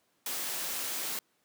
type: noise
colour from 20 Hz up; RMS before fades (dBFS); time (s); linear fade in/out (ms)
white; -35; 0.26-1.19; 2
effects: pink hiss -72 dBFS RMS until 1.44 s + high-pass 200 Hz 12 dB/octave